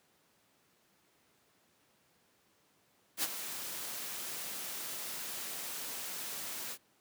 white noise with ADSR envelope, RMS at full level -31 dBFS, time 3.17-6.78 s, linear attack 61 ms, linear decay 36 ms, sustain -10 dB, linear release 60 ms, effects pink hiss -70 dBFS RMS until 7 s + high-pass 150 Hz 12 dB/octave

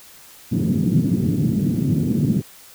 pink band-pass noise, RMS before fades -19 dBFS, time 0.51-2.42 s, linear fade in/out 20 ms, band 130 to 260 Hz, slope 24 dB/octave, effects white hiss -45 dBFS RMS until 2.74 s

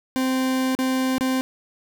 40% pulse tone with dropouts, 260.2 Hz, C4, 9 cents flat, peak -19 dBFS, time 0.16-1.41 s, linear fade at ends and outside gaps 0 ms, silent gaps 0.751-0.789 / 1.182-1.209 s, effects 9-bit

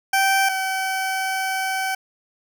20% pulse tone pair in turn, 777 / 763.7 Hz, G5 / G5, -16 / -45 cents, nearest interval unison, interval 29 cents, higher first, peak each -11 / -17 dBFS, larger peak first, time 0.13-0.49 / 0.49-1.95 s, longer second, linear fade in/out 5 ms, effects none

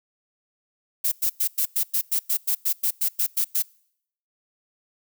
violet noise bursts, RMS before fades -22 dBFS, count 15, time 1.04-3.625 s, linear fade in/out 10 ms, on 79 ms, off 100 ms, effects noise-tail reverb RT60 0.7 s tail -26 dB re dry

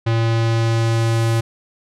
square tone with low-pass filter sweep, 114.3 Hz, A#2, 34 cents flat, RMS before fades -17 dBFS, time 0.06-1.41 s, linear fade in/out 10 ms, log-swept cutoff 3800 to 11000 Hz, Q 0.94, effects none

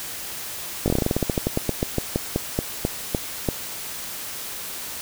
slowing click train, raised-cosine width 2 ms, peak -7 dBFS, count 24, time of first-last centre 0.86-3.488 s, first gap 19 ms, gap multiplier 1.14, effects white hiss -33 dBFS RMS until 5.01 s

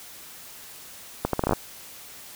accelerating click train, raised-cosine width 1 ms, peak -8 dBFS, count 9, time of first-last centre 1.25-1.533 s, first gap 83 ms, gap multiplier 0.73, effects white hiss -44 dBFS RMS until 2.35 s

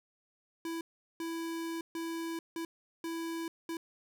square tone bursts at uneven times, 330.8 Hz, E4, 6 cents sharp, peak -36 dBFS, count 6, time 0.65-0.81 / 1.2-1.81 / 1.95-2.39 / 2.56-2.65 / 3.04-3.48 / 3.69-3.77 s, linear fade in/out 2 ms, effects none

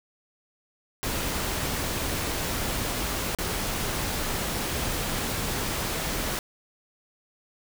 pink noise with dropouts, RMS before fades -29 dBFS, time 1.03-6.39 s, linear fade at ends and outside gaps 0 ms, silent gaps 3.349-3.386 s, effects none

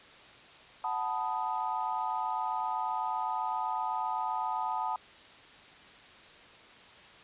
sine chord, B dominant seventh, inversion second, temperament equal, 740 / 880 / 987.8 / 1244.5 Hz, F#5 / A5 / B5 / D#6, 0 / 0 / 0 / 0 cents, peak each -37 / -33 / -36 / -38 dBFS, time 0.84-4.96 s, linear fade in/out 2 ms, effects white hiss -53 dBFS RMS until 7.23 s + resampled to 8000 Hz

